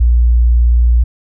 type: tone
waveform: sine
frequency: 59.2 Hz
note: A#1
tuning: 27 cents sharp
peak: -6 dBFS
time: 0-1.04 s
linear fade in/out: 10 ms
effects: none